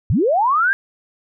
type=linear sweep; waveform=sine; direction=up; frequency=73.42 to 1635 Hz; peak=-13 dBFS; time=0.1-0.73 s; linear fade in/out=0 ms; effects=none